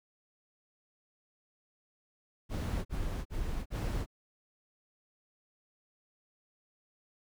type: noise bursts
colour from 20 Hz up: brown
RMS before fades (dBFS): -34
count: 4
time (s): 2.49-4.062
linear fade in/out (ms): 50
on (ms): 360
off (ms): 44
effects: none